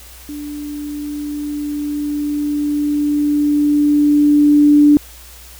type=tone with level ramp; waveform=sine; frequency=293.7 Hz; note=D4; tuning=in tune; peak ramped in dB=-25 to -5 dBFS; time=0.29-4.97 s; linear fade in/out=0 ms; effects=added 60 Hz sine -40 dBFS peak until 5.59 s + white hiss -40 dBFS RMS until 5.59 s